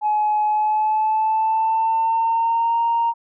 sine tone with pitch glide, 847 to 929 Hz, G#5 to A#5, +34 to -6 cents, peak -15 dBFS, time 0.01-3.14 s, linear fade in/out 50 ms, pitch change +160 cents, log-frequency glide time 0.45-2.8 s, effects tanh soft clip ceiling -12 dBFS

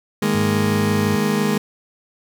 30% pulse chord, D# suspended fourth, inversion none, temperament just, 155.56 / 207.4 / 233.3 Hz, D#3 / G#3 / A#3, 0 / -2 / +2 cents, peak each -22 / -16 / -21 dBFS, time 0.22-1.58 s, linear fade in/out 5 ms
sine tone with pitch glide, 102 to 100.94 Hz, G#2 to G#2, -31 to -49 cents, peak -23 dBFS, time 0.34-1.16 s, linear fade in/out 10 ms, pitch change -18 cents, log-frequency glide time 0.86-0.99 s
effects none

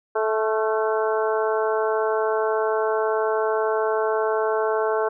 harmonic tone with a mistuned harmonic, 218.2 Hz, A3, 14 cents flat, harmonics 2 / 3 / 4 / 5 / 6 / 7, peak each -22 / -26 / -28 / -30 / -32 / -33 dBFS, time 0.15-5.09 s, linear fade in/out 10 ms, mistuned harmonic 6, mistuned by +49 cents, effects none

